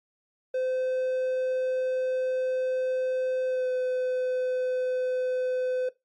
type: tone with pitch glide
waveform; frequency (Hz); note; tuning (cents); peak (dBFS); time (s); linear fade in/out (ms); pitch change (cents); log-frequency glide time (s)
triangle; 514 to 507.8; C5 to B4; -31 to +48; -23; 0.54-5.89; 5; -21; 3.47-3.69
effects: noise-tail reverb RT60 0.2 s tail -18 dB re dry + MP3 48 kbps